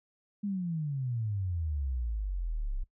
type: exponential sweep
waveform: sine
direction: down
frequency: 209 to 31.16 Hz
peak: -30 dBFS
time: 0.43-2.84 s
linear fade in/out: 10 ms
effects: noise-tail reverb RT60 0.1 s tail -19 dB re dry